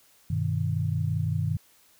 sine chord, G augmented, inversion none, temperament equal, 98 / 123.47 / 155.56 Hz, G2 / B2 / D#3, 0 / 0 / 0 cents, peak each -28 / -30 / -28 dBFS, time 0.3-1.57 s, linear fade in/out 5 ms, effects white hiss -60 dBFS RMS until 1.99 s

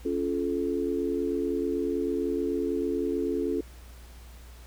sine chord, Db augmented, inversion none, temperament just, 277.2 / 346.5 / 433.1 Hz, Db4 / F4 / A4, 0 / -14 / -27 cents, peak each -30 dBFS, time 0.05-3.61 s, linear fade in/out 5 ms, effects added 60 Hz sine -45 dBFS peak until 4.66 s + pink hiss -54 dBFS RMS until 4.66 s

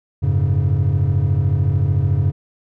triangle chord, F# suspended second, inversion none, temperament equal with one note detuned, 90.18 / 103.83 / 138.59 Hz, F#2 / G#2 / C#3, -44 / 0 / 0 cents, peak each -16 dBFS, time 0.22-2.32 s, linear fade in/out 20 ms, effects tanh soft clip ceiling -6 dBFS

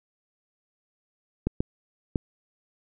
clicks, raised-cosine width 3 ms, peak -11 dBFS, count 3, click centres 1.47 / 1.605 / 2.158 s, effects none

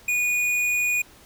sine tone with tanh clipping, 2457 Hz, D#7, 22 cents flat, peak -22 dBFS, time 0.08-1.02 s, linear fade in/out 5 ms, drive 13 dB, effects pink hiss -51 dBFS RMS until 1.25 s

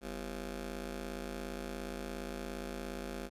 15% pulse ring-modulated tone, 146.8 Hz, D3, in tune, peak -30 dBFS, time 0.01-3.3 s, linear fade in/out 50 ms, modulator 102 Hz, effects resampled to 32000 Hz

